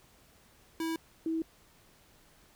square / sine tone pair in turn, 325.7 / 324.2 Hz, E4 / E4, -21 / -29 cents, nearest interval unison, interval 8 cents, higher first, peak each -32 / -29 dBFS, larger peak second, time 0.8-0.96 / 1.26-1.42 s, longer neither, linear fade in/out 2 ms, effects pink hiss -62 dBFS RMS until 2.55 s

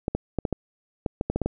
clicks, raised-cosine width 2 ms, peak -11 dBFS, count 11, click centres 0.081 / 0.15 / 0.387 / 0.452 / 0.527 / 1.062 / 1.211 / 1.3 / 1.36 / 1.417 / 1.46 s, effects none

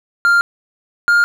triangle tone pair in turn, 1396.9 / 1410.7 Hz, F6 / F6, 0 / +17 cents, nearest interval unison, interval 17 cents, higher second, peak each -7 dBFS, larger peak neither, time 0.25-0.41 / 1.08-1.24 s, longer neither, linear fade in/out 0 ms, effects none

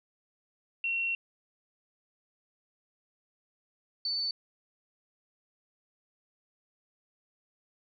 sine tone pair in turn, 2728 / 4508 Hz, F7 / C#8, -41 / +28 cents, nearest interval major sixth, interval 869 cents, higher second, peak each -28 / -29 dBFS, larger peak first, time 0.84-1.15 / 4.05-4.31 s, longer first, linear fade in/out 2 ms, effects none

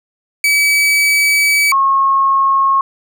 40% pulse / sine tone pair in turn, 2287 / 1086.8 Hz, D7 / C#6, -47 / -35 cents, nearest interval octave + minor second, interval 1288 cents, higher first, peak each -9 dBFS, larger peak neither, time 0.44-1.72 / 1.72-2.81 s, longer first, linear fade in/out 2 ms, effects none

